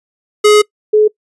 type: tone pair in turn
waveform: square / sine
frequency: 420.3 / 426.2 Hz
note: G#4 / G#4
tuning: +21 / +45 cents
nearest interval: unison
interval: 24 cents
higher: second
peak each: -5 dBFS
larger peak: neither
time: 0.44-0.62 / 0.93-1.08 s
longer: first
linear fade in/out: 10 ms
effects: noise-tail reverb RT60 0.1 s tail -23 dB re dry + resampled to 24000 Hz